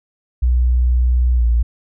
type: tone with pitch glide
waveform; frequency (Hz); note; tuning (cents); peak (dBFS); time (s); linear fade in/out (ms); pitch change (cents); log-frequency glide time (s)
sine; 61.5 to 58.25; B1 to A#1; -7 to -1; -11; 0.42-1.63; 10; -94; 1.36-1.44
effects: none